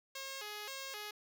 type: tone with vibrato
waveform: 5% pulse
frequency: 475.7 Hz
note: A#4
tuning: 35 cents sharp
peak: -31 dBFS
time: 0.15-1.11 s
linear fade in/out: 5 ms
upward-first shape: square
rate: 1.9 Hz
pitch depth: 220 cents each way
effects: none